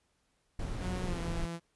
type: noise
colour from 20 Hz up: brown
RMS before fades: -36 dBFS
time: 0.59-1.46 s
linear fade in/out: 5 ms
type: tone with pitch glide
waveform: sawtooth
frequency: 182.9 to 168.69 Hz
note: F#3 to E3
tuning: -20 to +40 cents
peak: -33 dBFS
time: 0.79-1.6 s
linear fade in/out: 50 ms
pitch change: -140 cents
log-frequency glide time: 1.05-1.18 s
effects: pink hiss -75 dBFS RMS until 1.75 s + resampled to 24000 Hz